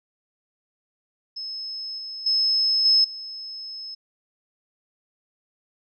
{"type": "tone with level steps", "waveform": "sine", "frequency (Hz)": 5190, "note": "E8", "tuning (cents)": -28, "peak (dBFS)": [-30, -32, -18, -14, -33], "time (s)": [1.36, 3.95], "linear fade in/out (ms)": 10, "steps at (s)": [1.98, 2.26, 2.85, 3.04], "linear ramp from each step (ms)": 5, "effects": []}